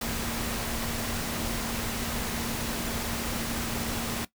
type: tone in noise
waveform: sine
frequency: 231.6 Hz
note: A#3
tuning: 11 cents flat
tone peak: -36 dBFS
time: 0.01-4.25 s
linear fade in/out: 5 ms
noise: pink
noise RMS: -32 dBFS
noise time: 0.01-4.25 s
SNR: -7 dB
effects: noise-tail reverb RT60 0.1 s tail -17 dB re dry